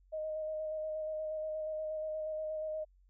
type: tone with vibrato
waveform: sine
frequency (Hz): 622.3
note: D#5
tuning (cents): 0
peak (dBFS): -35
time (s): 0.12-2.85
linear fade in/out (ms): 20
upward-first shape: square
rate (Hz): 8.4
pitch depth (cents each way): 14
effects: added 46 Hz sine -62 dBFS peak until 3.09 s